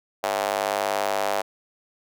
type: tone with high-pass filter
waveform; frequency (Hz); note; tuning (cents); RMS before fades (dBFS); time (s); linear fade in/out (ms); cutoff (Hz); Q
square; 50.2; G1; +42; -25; 0.23-1.42; 10; 660; 2.8
effects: none